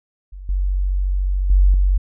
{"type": "tone with level steps", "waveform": "sine", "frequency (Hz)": 47, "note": "F#1", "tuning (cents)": 28, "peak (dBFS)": [-31, -16, -9, -12], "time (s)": [0.32, 1.98], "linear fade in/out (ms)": 10, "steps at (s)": [0.49, 1.5, 1.74], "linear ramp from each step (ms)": 2, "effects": []}